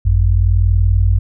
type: tone pair together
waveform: sine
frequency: 51.91 / 92.5 Hz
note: G#1 / F#2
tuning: 0 / 0 cents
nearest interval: minor seventh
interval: 1000 cents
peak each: -12 dBFS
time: 0.05-1.19 s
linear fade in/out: 10 ms
effects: none